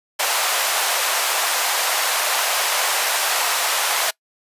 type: high-pass noise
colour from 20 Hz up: pink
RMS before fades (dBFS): -20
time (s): 0.19-4.11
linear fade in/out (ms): 10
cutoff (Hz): 650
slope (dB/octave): 24
effects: noise-tail reverb RT60 0.1 s tail -23 dB re dry + resampled to 32000 Hz